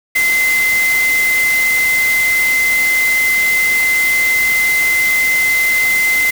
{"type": "tone in noise", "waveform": "sine", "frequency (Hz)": 2061, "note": "C7", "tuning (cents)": -27, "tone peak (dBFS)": -11, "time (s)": [0.15, 6.31], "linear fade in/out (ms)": 10, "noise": "white", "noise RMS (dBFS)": -22, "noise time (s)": [0.15, 6.31], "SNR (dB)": 8, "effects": []}